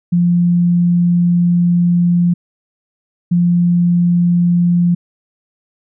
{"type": "tone bursts at uneven times", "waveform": "sine", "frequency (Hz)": 174.3, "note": "F3", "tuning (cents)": -3, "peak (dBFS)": -9, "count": 2, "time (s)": [[0.12, 2.34], [3.31, 4.95]], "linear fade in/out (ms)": 10, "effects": []}